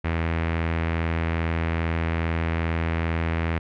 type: tone with low-pass filter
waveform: sawtooth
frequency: 82.41 Hz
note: E2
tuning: in tune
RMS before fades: -25 dBFS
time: 0.04-3.59 s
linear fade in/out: 10 ms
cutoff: 2200 Hz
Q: 2.4
effects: none